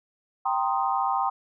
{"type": "chord", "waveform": "sine", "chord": "C minor seventh", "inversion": "second", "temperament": "equal", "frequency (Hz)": [784, 932.3, 1046.5, 1244.5], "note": ["G5", "Bb5", "C6", "Eb6"], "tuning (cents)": [0, 0, 0, 0], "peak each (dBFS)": [-26, -29, -28, -30], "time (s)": [0.45, 1.3], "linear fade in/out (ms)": 10, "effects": []}